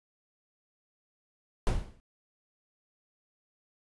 brown noise with exponential decay, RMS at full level -21 dBFS, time 1.67-2 s, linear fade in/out 0 ms, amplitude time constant 70 ms, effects resampled to 24000 Hz

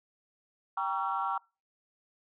sine chord, G diminished seventh, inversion none, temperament just, 784 / 940.8 / 1128.9 / 1354.7 Hz, G5 / Bb5 / Db6 / Fb6, 0 / +16 / +31 / +47 cents, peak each -34 dBFS, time 0.77-1.38 s, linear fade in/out 5 ms, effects noise-tail reverb RT60 0.3 s tail -25 dB re dry + tanh soft clip ceiling -20 dBFS

